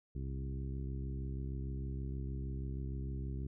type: harmonic tone with a mistuned harmonic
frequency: 66.4 Hz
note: C2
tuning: 26 cents sharp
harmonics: 1 / 2 / 3 / 4 / 5 / 6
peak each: -39 / -42 / -49 / -51 / -52 / -55 dBFS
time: 0.15-3.47 s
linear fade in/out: 5 ms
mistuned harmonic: 1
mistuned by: -40 cents
effects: none